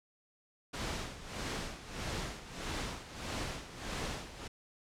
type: noise with tremolo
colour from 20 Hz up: pink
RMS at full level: -37 dBFS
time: 0.73-4.48 s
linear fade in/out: 10 ms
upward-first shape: sine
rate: 1.6 Hz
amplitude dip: 75%
effects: low-pass 7000 Hz 12 dB/octave